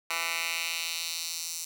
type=tone with high-pass filter sweep; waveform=10% pulse; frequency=166.5 Hz; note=E3; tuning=18 cents sharp; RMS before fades=-33 dBFS; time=0.1-1.65 s; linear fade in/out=5 ms; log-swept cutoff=1600 to 6300 Hz; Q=1.5; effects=none